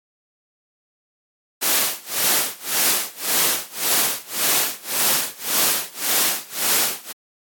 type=noise with tremolo; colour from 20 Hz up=white; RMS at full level=-17 dBFS; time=1.61-7.13 s; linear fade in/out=20 ms; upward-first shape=sine; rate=1.8 Hz; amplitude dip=95%; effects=high-pass 200 Hz 12 dB/octave + AAC 64 kbps